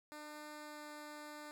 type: tone with pitch glide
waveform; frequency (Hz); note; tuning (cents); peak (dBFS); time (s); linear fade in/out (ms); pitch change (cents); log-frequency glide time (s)
10% pulse; 300.5 to 298.8; D4 to D4; +40 to +30; -40; 0.12-1.51; 0; -10; 0.64-0.83
effects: none